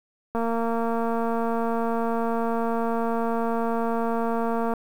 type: click train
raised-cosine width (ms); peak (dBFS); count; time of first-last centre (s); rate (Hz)
1; -14; 1010; 0.35-4.737; 230
effects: 8-bit